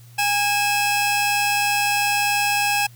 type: tone pair together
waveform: sawtooth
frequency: 819 / 2600 Hz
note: G#5 / E7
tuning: -24 / -24 cents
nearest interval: octave + minor sixth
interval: 2000 cents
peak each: -16 / -19 dBFS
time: 0.18-2.87 s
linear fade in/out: 10 ms
effects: added 119 Hz sine -43 dBFS peak until 2.95 s + white hiss -53 dBFS RMS until 2.95 s